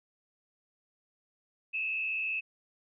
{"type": "tone with frequency modulation", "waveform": "sine", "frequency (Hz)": 2601, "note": "E7", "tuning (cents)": -24, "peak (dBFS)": -30, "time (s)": [1.73, 2.41], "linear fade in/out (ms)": 20, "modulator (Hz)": 75, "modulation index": 1, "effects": []}